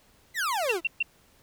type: exponential sweep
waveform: 40% pulse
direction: down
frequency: 2093 to 313 Hz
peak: -25 dBFS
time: 0.34-0.81 s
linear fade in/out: 50 ms
type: tone bursts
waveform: sine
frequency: 2726 Hz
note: F7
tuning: 43 cents flat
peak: -22 dBFS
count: 3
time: 0.69-1.028 s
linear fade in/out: 5 ms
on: 26 ms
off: 130 ms
effects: pink hiss -61 dBFS RMS until 1.42 s